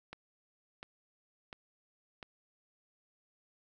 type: click train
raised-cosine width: 0.3 ms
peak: -28 dBFS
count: 4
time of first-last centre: 0.13-2.228 s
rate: 1.43 Hz
effects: none